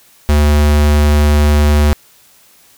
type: tone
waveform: square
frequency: 74.1 Hz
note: D2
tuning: 16 cents sharp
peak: -8 dBFS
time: 0.29-1.93 s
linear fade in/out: 0 ms
effects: white hiss -47 dBFS RMS until 2.77 s